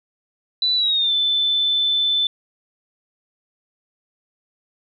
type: tone with pitch glide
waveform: sine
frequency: 3976 to 3522 Hz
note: B7 to A7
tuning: +11 to +1 cents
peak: -16 dBFS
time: 0.62-2.27 s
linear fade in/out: 2 ms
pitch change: -210 cents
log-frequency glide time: 0.76-1.13 s
effects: none